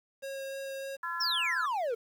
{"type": "tone with vibrato", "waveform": "square", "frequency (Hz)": 543, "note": "C#5", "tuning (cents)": -36, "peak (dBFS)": -37, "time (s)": [0.22, 0.97], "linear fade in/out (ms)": 20, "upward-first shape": "sine", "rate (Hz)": 3.3, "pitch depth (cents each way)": 8}
{"type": "harmonic tone", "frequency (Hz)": 340, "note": "F4", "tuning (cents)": -46, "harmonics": [3, 4, 5], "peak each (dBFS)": [-37, -37, -37], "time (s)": [1.03, 1.66], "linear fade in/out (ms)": 5}
{"type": "exponential sweep", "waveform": "triangle", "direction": "down", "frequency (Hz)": [5680, 440], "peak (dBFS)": -27, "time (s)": [1.2, 1.95], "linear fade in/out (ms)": 10}
{"effects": ["10-bit"]}